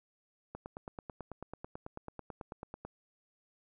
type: click train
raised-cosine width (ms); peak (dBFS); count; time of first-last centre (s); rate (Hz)
1; -28; 22; 0.55-2.85; 9.13
effects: none